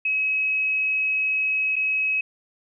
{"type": "tone with dropouts", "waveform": "sine", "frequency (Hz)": 2557, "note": "D#7", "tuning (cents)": 47, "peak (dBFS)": -20, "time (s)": [0.05, 2.21], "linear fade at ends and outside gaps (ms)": 5, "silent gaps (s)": [1.758, 1.763], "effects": []}